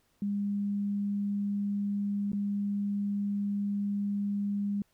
sine tone with dropouts, 202.4 Hz, G#3, 44 cents flat, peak -28 dBFS, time 0.22-4.82 s, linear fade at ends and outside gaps 2 ms, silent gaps 2.319-2.331 s, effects pink hiss -71 dBFS RMS until 4.93 s

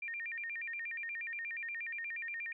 sine tone with vibrato, 2093 Hz, C7, in tune, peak -38 dBFS, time 0.02-2.53 s, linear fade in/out 5 ms, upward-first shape square, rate 8.4 Hz, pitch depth 220 cents each way, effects none

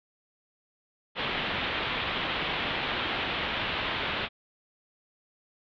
white low-pass noise, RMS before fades -31 dBFS, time 1.15-4.29 s, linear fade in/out 50 ms, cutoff 3600 Hz, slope 48 dB/octave, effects none

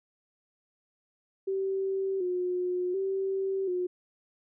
sine tone with vibrato, 373.2 Hz, F#4, 15 cents sharp, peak -27 dBFS, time 1.47-3.87 s, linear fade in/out 10 ms, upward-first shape square, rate 0.68 Hz, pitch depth 59 cents each way, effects none

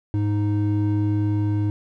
triangle tone pair together, 103.85 / 310.9 Hz, G#2 / D#4, 0 / -1 cents, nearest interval octave + perfect fifth, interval 1899 cents, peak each -18 / -22 dBFS, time 0.14-1.7 s, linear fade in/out 0 ms, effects none

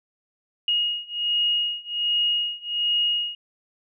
sine beating tone pair, 2872 / 2873.3 Hz, F7 / F7, +48 / +49 cents, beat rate 1.3 Hz, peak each -25 / -24 dBFS, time 0.68-3.35 s, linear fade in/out 2 ms, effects none

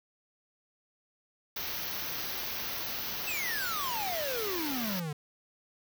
white band-stop noise, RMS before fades -36 dBFS, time 1.56-5 s, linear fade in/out 5 ms, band 6200 to 12000 Hz, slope 96 dB/octave
square exponential sweep, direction down, 2694 to 143.5 Hz, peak -34 dBFS, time 3.27-5.13 s, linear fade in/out 5 ms
effects none

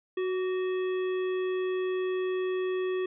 harmonic tone with a mistuned harmonic, 370 Hz, F#4, in tune, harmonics 1 / 3 / 5 / 7 / 9, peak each -27 / -43 / -43 / -47 / -50 dBFS, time 0.17-3.06 s, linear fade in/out 5 ms, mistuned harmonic 3, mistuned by +50 cents, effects none

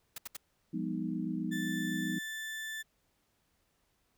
white noise bursts, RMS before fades -41 dBFS, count 3, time 0.16-0.368 s, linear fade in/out 5 ms, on 22 ms, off 71 ms
sine chord, F half-diminished seventh, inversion none, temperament equal with one note detuned, 174.61 / 202.3 / 246.9 / 311.1 Hz, F3 / Ab3 / Cb4 / Eb4, 0 / -45 / 0 / 0 cents, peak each -38 dBFS, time 0.73-2.19 s, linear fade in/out 10 ms
35% pulse tone, 1760 Hz, A6, in tune, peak -36 dBFS, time 1.51-2.83 s, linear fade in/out 20 ms
effects pink hiss -75 dBFS RMS until 4.17 s

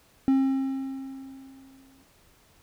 triangle tone with exponential decay, 267.9 Hz, C4, 41 cents sharp, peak -15 dBFS, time 0.28-2.03 s, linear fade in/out 0 ms, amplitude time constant 380 ms, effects pink hiss -60 dBFS RMS until 2.62 s

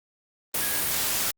sine tone in noise, 1657 Hz, G#6, 4 cents flat, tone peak -36 dBFS, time 0.61-0.81 s, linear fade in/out 5 ms, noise white, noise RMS -26 dBFS, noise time 0.54-1.31 s, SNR -13 dB, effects Opus 32 kbps

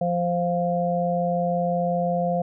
harmonic tone, 174.61 Hz, F3, in tune, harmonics 1 / 3 / 4, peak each -25 / -25 / -25 dBFS, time 0.01-2.42 s, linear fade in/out 5 ms, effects none

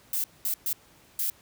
violet noise bursts at uneven times, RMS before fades -28 dBFS, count 4, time 0.13-0.24 / 0.45-0.54 / 0.66-0.73 / 1.19-1.3 s, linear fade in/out 2 ms, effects pink hiss -57 dBFS RMS until 1.41 s + high-pass 60 Hz 12 dB/octave

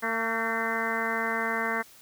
harmonic tone with a mistuned harmonic, 226.9 Hz, A#3, 47 cents flat, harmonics 1 / 2 / 3 / 4 / 5 / 6 / 7 / 8 / 9, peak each -36 / -35 / -36 / -36 / -34 / -38 / -33 / -33 / -35 dBFS, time 0.02-1.83 s, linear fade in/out 20 ms, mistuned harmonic 7, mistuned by -38 cents, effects white hiss -53 dBFS RMS until 2.01 s

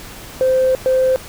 sine tone bursts at uneven times, 519 Hz, C5, 14 cents flat, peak -10 dBFS, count 2, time 0.41-0.75 / 0.86-1.16 s, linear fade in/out 0 ms, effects tanh soft clip ceiling -8 dBFS + pink hiss -35 dBFS RMS until 1.28 s

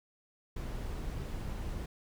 brown noise, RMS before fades -38 dBFS, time 0.56-1.86 s, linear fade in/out 5 ms, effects none

